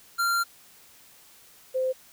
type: tone pair in turn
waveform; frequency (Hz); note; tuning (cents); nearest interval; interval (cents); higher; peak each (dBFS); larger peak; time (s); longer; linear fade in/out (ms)
square / sine; 1383 / 518; F6 / C5; -17 / -17; octave + perfect fourth; 1700; first; -23; neither; 0.18-0.44 / 1.74-1.93; first; 20
effects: white hiss -54 dBFS RMS until 2.12 s